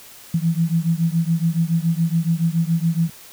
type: beating tone pair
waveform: sine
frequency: 162.9 / 170 Hz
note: E3 / F3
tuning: -20 / -46 cents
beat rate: 7.1 Hz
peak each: -19 / -20 dBFS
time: 0.34-3.1 s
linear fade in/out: 5 ms
effects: white hiss -43 dBFS RMS until 3.32 s

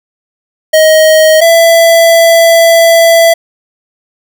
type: tone pair in turn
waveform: square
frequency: 628 / 666.3 Hz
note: D#5 / E5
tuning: +16 / +18 cents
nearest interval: minor second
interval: 102 cents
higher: second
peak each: -3 dBFS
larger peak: neither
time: 0.73-1.41 / 1.41-3.34 s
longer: second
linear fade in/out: 10 ms
effects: none

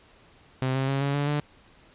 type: tone with pitch steps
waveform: sawtooth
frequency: 130.5 / 133.7 / 136.99 / 140.35 / 143.8 / 147.33 Hz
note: C3 / C3 / C#3 / C#3 / D3 / D3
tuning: -4 / +38 / -20 / +22 / -36 / +6 cents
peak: -20 dBFS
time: 0.62-1.4 s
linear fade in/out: 0 ms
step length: 130 ms
effects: pink hiss -56 dBFS RMS until 1.94 s + resampled to 8000 Hz

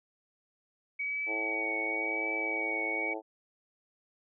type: tone with vibrato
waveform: sine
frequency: 2261 Hz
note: C#7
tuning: 34 cents sharp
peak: -31 dBFS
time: 0.99-3.14 s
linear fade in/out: 10 ms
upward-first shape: triangle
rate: 0.94 Hz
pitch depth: 31 cents each way
type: harmonic tone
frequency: 109.3 Hz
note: A2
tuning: 11 cents flat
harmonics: 3 / 4 / 5 / 6 / 7 / 8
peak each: -40 / -41 / -42 / -43 / -43 / -44 dBFS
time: 1.26-3.22 s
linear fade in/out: 50 ms
effects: none

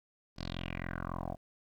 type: tone with low-pass filter sweep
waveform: 10% pulse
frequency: 43.65 Hz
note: F1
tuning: in tune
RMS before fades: -39 dBFS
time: 0.36-1.37 s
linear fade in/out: 50 ms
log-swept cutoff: 5100 to 670 Hz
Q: 4.9
effects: 11-bit

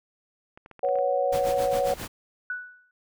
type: clicks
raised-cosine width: 0.5 ms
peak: -31 dBFS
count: 8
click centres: 0.575 / 0.661 / 0.713 / 0.793 / 0.849 / 0.888 / 0.956 / 0.987 s
type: chord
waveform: sine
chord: B suspended second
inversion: none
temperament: equal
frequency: 493.9 / 554.4 / 740 Hz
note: B4 / C#5 / F#5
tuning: 0 / 0 / 0 cents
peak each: -28 / -24 / -27 dBFS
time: 0.83-1.94 s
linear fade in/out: 5 ms
type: noise with tremolo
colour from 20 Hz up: pink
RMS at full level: -34 dBFS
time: 1.32-2.08 s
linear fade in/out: 10 ms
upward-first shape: sine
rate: 7.4 Hz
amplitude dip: 75%
type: tone with exponential decay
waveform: sine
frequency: 1480 Hz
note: F#6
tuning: in tune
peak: -26 dBFS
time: 2.5-2.91 s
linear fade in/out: 2 ms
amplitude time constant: 89 ms
effects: none

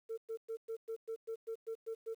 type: tone bursts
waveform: sine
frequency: 450.4 Hz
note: A4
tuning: 40 cents sharp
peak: -36 dBFS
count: 11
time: 0.09-2.147 s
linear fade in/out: 20 ms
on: 87 ms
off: 110 ms
effects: tanh soft clip ceiling -35 dBFS + 11-bit

